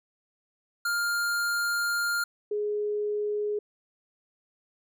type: tone pair in turn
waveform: square / sine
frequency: 1404 / 417.4 Hz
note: F6 / G#4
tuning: +9 / +9 cents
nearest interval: octave + major sixth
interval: 2100 cents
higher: first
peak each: -26 dBFS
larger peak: neither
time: 0.85-2.24 / 2.51-3.59 s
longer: first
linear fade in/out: 5 ms
effects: none